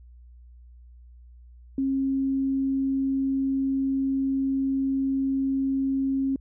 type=tone; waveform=sine; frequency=270 Hz; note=C#4; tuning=45 cents flat; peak=-22 dBFS; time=1.78-6.36 s; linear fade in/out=2 ms; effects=added 60 Hz sine -46 dBFS peak until 6.4 s